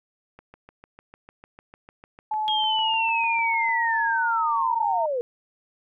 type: click train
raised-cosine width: 0.5 ms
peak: -30 dBFS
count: 23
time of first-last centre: 0.39-3.688 s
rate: 6.67 Hz
type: tone with pitch glide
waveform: sine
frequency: 860 to 916.4 Hz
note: A5 to A#5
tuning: -40 to -30 cents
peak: -23 dBFS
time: 2.31-5.06 s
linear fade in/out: 5 ms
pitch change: +110 cents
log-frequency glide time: 2.59-3.14 s
type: linear sweep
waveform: sine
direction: down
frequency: 3280 to 466.2 Hz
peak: -23 dBFS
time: 2.48-5.21 s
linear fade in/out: 0 ms
effects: none